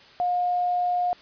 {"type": "tone", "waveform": "sine", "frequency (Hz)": 714, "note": "F5", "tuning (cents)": 38, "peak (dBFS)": -21, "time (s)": [0.2, 1.13], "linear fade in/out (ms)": 0, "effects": ["white hiss -50 dBFS RMS until 1.21 s", "resampled to 11025 Hz"]}